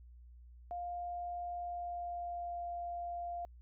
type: tone with pitch glide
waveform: sine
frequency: 703 to 696.5 Hz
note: F5 to F5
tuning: +11 to -5 cents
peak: -38 dBFS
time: 0.71-3.45 s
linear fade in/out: 0 ms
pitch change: -16 cents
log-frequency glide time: 1.55-2.65 s
effects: added 60 Hz sine -53 dBFS peak until 3.61 s